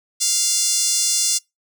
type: tone with high-pass filter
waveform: 5% pulse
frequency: 698.5 Hz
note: F5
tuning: in tune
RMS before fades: -19 dBFS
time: 0.2-1.39 s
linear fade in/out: 20 ms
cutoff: 5900 Hz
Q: 1.2
effects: noise-tail reverb RT60 0.2 s tail -26 dB re dry